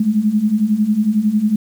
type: beating tone pair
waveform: sine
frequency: 205.3 / 216.3 Hz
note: G#3 / A3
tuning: -20 / -29 cents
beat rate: 11 Hz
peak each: -18 / -14 dBFS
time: 0-1.56 s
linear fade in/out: 5 ms
effects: 7-bit